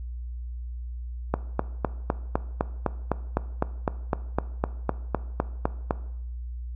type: click train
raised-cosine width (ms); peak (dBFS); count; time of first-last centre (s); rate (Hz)
1; -8; 19; 1.34-5.909; 3.94
effects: noise-tail reverb RT60 0.8 s tail -17 dB re dry + added 60 Hz sine -32 dBFS peak until 6.75 s